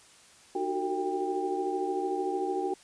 sine tone cluster, 306.4 / 369 / 382.3 / 451.1 / 794 Hz, D#4 / F#4 / G4 / A4 / G5, -27 / -5 / -43 / +43 / +22 cents, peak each -37 / -31 / -38 / -38 / -33 dBFS, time 0.55-2.74 s, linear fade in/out 5 ms, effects white hiss -56 dBFS RMS until 2.83 s + resampled to 22050 Hz

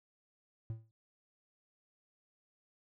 triangle tone with exponential decay, 111.8 Hz, A2, 28 cents sharp, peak -32 dBFS, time 0.7-0.91 s, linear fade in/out 0 ms, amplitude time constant 44 ms, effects none

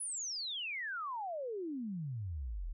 sine exponential sweep, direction down, 10470 to 36.17 Hz, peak -37 dBFS, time 0-2.73 s, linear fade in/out 10 ms, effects none

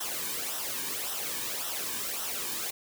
white noise with flanger, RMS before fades -34 dBFS, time 0-2.71 s, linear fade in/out 10 ms, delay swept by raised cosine 0.43 to 1.53 ms, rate 1.8 Hz, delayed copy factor -0.65, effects none

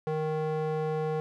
square tone with band-pass filter, 155.56 Hz, D#3, in tune, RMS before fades -30 dBFS, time 0.07-1.2 s, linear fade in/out 0 ms, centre 520 Hz, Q 1.4, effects none

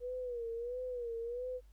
sine tone with vibrato, 482.5 Hz, B4, 40 cents flat, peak -37 dBFS, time 0-1.61 s, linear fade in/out 50 ms, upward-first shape sine, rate 1.5 Hz, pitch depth 88 cents each way, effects added 50 Hz sine -56 dBFS peak until 1.72 s + pink hiss -75 dBFS RMS until 1.72 s

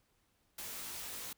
white noise with comb filter, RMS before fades -44 dBFS, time 0.58-1.33 s, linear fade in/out 5 ms, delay 18 ms, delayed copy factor -1, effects pink hiss -75 dBFS RMS until 1.37 s

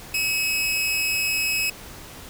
sawtooth tone with amplitude modulation, 2567 Hz, E7, 47 cents flat, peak -16 dBFS, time 0.14-1.7 s, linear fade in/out 5 ms, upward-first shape sine, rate 280 Hz, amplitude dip 45%, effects pink hiss -41 dBFS RMS until 2.29 s

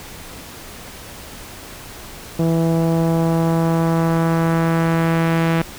sawtooth tone with low-pass filter sweep, 164.81 Hz, E3, in tune, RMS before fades -17 dBFS, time 2.39-5.62 s, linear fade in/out 5 ms, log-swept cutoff 560 to 2500 Hz, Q 1.2, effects pink hiss -36 dBFS RMS until 5.78 s

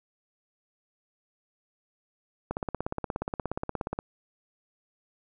click train, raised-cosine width 1 ms, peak -16 dBFS, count 26, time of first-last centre 2.51-3.989 s, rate 16.9 Hz, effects none

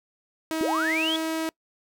sawtooth tone with pitch glide, 319.6 to 321.5 Hz, D#4 to E4, +47 to -43 cents, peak -22 dBFS, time 0.51-1.49 s, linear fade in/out 0 ms, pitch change +10 cents, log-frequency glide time 1.02-1.32 s
sine linear sweep, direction up, 264 to 3423 Hz, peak -24 dBFS, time 0.61-1.16 s, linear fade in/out 0 ms
effects noise-tail reverb RT60 0.1 s tail -25 dB re dry

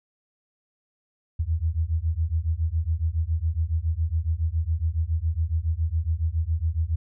sine beating tone pair, 77.78 / 84.98 Hz, D#2 / F2, 0 / -47 cents, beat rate 7.2 Hz, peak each -25 dBFS, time 1.39-6.96 s, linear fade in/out 10 ms, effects none

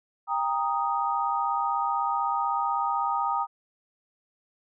sine chord, Eb major, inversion first, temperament equal with one note detuned, 796.3 / 932.3 / 1244.5 Hz, G5 / Bb5 / Eb6, +27 / 0 / 0 cents, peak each -29 / -28 / -28 dBFS, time 0.27-3.47 s, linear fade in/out 50 ms, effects none

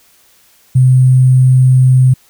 sine tone with sample-and-hold, 128.6 Hz, C3, 30 cents flat, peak -4 dBFS, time 0.75-2.14 s, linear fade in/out 10 ms, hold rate 8820 Hz, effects white hiss -49 dBFS RMS until 2.29 s

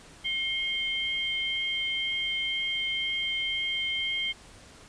sine tone pair together, 2145 / 3151 Hz, C7 / G7, +42 / +8 cents, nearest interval perfect fifth, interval 666 cents, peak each -31 / -29 dBFS, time 0.24-4.33 s, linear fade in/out 20 ms, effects pink hiss -51 dBFS RMS until 4.88 s + resampled to 22050 Hz

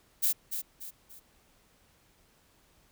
violet noise with echo, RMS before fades -26 dBFS, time 0.22-0.33 s, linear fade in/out 20 ms, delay 290 ms, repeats 3, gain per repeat -8 dB, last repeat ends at 1.2 s, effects pink hiss -65 dBFS RMS until 2.91 s

